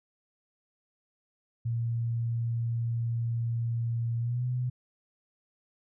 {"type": "tone with pitch glide", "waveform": "sine", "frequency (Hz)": [116.54, 124.9], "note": ["A#2", "B2"], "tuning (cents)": [0, 20], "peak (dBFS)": -27, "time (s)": [1.65, 4.7], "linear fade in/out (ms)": 10, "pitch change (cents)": 120, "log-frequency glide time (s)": [4.19, 4.45], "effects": []}